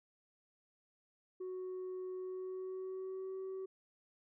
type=tone with pitch glide; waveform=sine; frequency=370 to 380.4 Hz; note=F#4 to F#4; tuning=0 to +48 cents; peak=-38 dBFS; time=1.4-3.66 s; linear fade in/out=10 ms; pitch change=+48 cents; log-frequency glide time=2.15-3.37 s; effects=tanh soft clip ceiling -39 dBFS